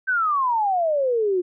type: exponential sweep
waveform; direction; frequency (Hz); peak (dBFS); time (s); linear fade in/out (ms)
sine; down; 1568 to 349.2; -18; 0.07-1.42; 20
effects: none